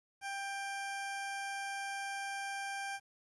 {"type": "tone", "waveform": "20% pulse", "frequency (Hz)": 791, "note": "G5", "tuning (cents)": 15, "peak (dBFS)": -33, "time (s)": [0.21, 3], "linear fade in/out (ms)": 50, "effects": ["resampled to 24000 Hz", "11-bit"]}